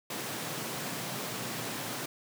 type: high-pass noise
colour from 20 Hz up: pink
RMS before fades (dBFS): -37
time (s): 0.1-2.06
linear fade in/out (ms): 5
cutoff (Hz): 110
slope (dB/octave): 96
effects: none